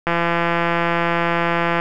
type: click train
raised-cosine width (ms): 0.5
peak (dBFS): -4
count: 295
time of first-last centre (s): 0.07-1.799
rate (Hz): 170
effects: none